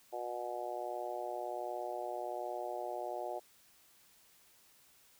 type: harmonic tone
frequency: 121.3 Hz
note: B2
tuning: 31 cents flat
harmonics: 3 / 4 / 5 / 6 / 7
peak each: -45 / -46 / -42 / -42 / -46 dBFS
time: 0.12-3.4 s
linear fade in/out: 20 ms
effects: white hiss -65 dBFS RMS until 5.19 s